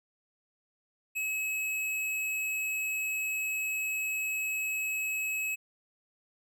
sine tone with hard clipping, 2570 Hz, E7, 45 cents flat, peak -31 dBFS, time 1.15-5.56 s, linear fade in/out 20 ms, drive 18 dB, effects none

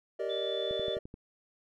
triangle chord, Eb major seventh, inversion first, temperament just, 388.9 / 466.7 / 583.4 / 622.3 Hz, G4 / Bb4 / D5 / Eb5, -14 / +2 / -12 / 0 cents, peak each -35 dBFS, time 0.19-0.99 s, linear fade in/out 10 ms
sine tone, 3487 Hz, A7, 16 cents flat, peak -37 dBFS, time 0.29-0.96 s, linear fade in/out 20 ms
click train, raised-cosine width 3 ms, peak -31 dBFS, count 6, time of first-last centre 0.71-1.141 s, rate 11.6 Hz
effects none

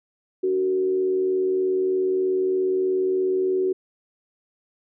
sine tone with frequency modulation, 374.3 Hz, F#4, 20 cents sharp, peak -19 dBFS, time 0.43-3.73 s, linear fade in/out 10 ms, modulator 83.2 Hz, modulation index 0.38, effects none

